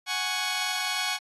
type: chord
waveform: 10% pulse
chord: F# suspended second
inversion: none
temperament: just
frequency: 740 / 832.5 / 1110 Hz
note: F#5 / G#5 / C#6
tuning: 0 / +4 / +2 cents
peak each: -24 dBFS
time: 0.06-1.19 s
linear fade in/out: 50 ms
effects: AAC 32 kbps